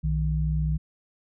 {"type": "tone pair together", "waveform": "sine", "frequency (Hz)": [61.63, 155.3], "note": ["B1", "D#3"], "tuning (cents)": [-3, -3], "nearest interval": "octave + major third", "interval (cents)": 1600, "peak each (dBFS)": -25, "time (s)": [0.03, 0.78], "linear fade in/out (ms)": 20, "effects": []}